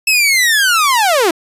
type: linear sweep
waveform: sawtooth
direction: down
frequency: 2637 to 308.7 Hz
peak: -6 dBFS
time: 0.07-1.31 s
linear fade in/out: 5 ms
effects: resampled to 32000 Hz